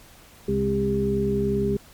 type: harmonic tone with a mistuned harmonic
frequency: 66.7 Hz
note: C2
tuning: 34 cents sharp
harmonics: 1 / 2 / 3 / 4 / 6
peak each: -32 / -29 / -25 / -34 / -23 dBFS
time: 0.48-1.77 s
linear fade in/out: 5 ms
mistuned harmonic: 3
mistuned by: +36 cents
effects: pink hiss -50 dBFS RMS until 1.93 s + MP3 96 kbps